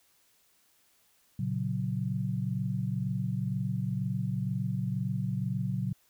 sine chord, F# major, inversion first, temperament equal, 116.54 / 138.59 / 185 Hz, A#2 / C#3 / F#3, 0 / 0 / 0 cents, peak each -33 dBFS, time 1.39-5.93 s, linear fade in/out 5 ms, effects white hiss -67 dBFS RMS until 6.09 s

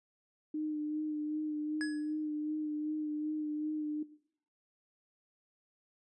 sine tone with vibrato, 304 Hz, D#4, 40 cents flat, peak -33 dBFS, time 0.54-4.03 s, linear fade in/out 5 ms, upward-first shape sine, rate 2.6 Hz, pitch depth 22 cents each way
square tone with exponential decay, 1682 Hz, G#6, 22 cents sharp, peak -34 dBFS, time 1.81-2.13 s, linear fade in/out 0 ms, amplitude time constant 68 ms
effects noise-tail reverb RT60 0.6 s tail -17 dB re dry + resampled to 24000 Hz

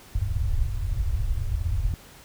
pink low-pass noise, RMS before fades -25 dBFS, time 0.15-1.94 s, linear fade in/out 2 ms, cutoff 110 Hz, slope 48 dB/octave, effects pink hiss -49 dBFS RMS until 2.24 s

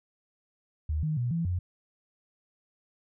sine tone with pitch steps, 76.8 / 154.8 / 121.8 / 167.1 / 89.6 Hz, D#2 / D#3 / B2 / E3 / F2, -22 / -9 / -24 / +24 / +45 cents, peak -26 dBFS, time 0.89-1.59 s, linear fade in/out 5 ms, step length 140 ms, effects none

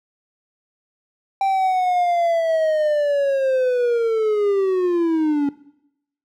triangle linear sweep, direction down, 785 to 280.2 Hz, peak -14 dBFS, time 1.41-5.49 s, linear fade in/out 2 ms, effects noise-tail reverb RT60 0.8 s tail -19 dB re dry

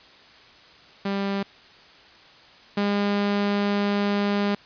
sawtooth tone pair in turn, 198 / 203 Hz, G3 / G#3, +18 / -39 cents, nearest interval unison, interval 43 cents, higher second, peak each -20 / -17 dBFS, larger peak second, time 1.05-1.43 / 2.77-4.55 s, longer second, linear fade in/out 5 ms, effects white hiss -50 dBFS RMS until 4.65 s + resampled to 11025 Hz

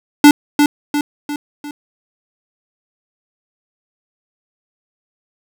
square tone with echo, 292.6 Hz, D4, 6 cents flat, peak -3 dBFS, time 0.24-0.31 s, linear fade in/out 2 ms, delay 350 ms, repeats 4, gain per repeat -6 dB, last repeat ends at 1.71 s, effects none

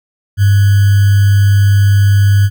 sine tone with sample-and-hold, 100 Hz, G2, 35 cents sharp, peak -5 dBFS, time 0.37-2.5 s, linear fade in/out 50 ms, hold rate 1575 Hz, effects none

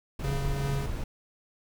brown noise, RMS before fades -32 dBFS, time 0.19-1.04 s, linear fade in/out 5 ms
square tone with tremolo, 138.59 Hz, C#3, in tune, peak -29 dBFS, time 0.24-0.86 s, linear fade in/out 0 ms, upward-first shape sine, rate 2.9 Hz, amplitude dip 30%
effects none

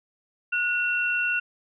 sine tone pair together, 1455 / 2723 Hz, F#6 / F7, -29 / -44 cents, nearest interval major seventh, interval 1085 cents, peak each -25 dBFS, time 0.52-1.4 s, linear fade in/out 10 ms, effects none

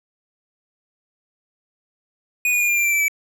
square tone with pitch steps, 2476 / 2450 / 2425 / 2400 / 2375 / 2351 / 2326 / 2302 Hz, D#7 / D#7 / D#7 / D7 / D7 / D7 / D7 / D7, -9 / -27 / -45 / +37 / +19 / +1 / -17 / -35 cents, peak -17 dBFS, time 2.45-3.082 s, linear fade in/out 2 ms, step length 79 ms, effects none

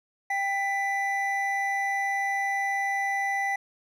triangle tone pair together, 789.8 / 1987 Hz, G5 / B6, +13 / +10 cents, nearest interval octave + major third, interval 1597 cents, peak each -26 dBFS, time 0.3-3.56 s, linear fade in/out 5 ms, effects none

